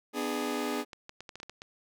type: chord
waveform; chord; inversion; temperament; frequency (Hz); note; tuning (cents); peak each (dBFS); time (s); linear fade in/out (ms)
sawtooth; G# diminished; first; just; 249.2 / 299 / 415.3; B3 / D4 / G#4; +16 / +31 / 0; -31; 0.13-0.85; 50
type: clicks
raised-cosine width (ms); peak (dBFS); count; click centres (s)
0.2; -26; 9; 0.932 / 1.094 / 1.206 / 1.292 / 1.356 / 1.401 / 1.431 / 1.496 / 1.619
effects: none